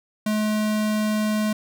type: tone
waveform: square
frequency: 213.6 Hz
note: G#3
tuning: 49 cents sharp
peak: -21 dBFS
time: 0.26-1.53 s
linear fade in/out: 5 ms
effects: none